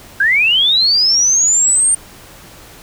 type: linear sweep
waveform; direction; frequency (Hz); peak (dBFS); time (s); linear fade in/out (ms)
sine; up; 1542 to 8870; -9; 0.2-1.95; 5
effects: pink hiss -39 dBFS RMS until 2.82 s